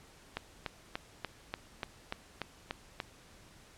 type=click train; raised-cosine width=0.3 ms; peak=-19 dBFS; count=10; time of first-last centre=0.37-3.002 s; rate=3.42 Hz; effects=pink hiss -58 dBFS RMS until 3.77 s + low-pass 10000 Hz 12 dB/octave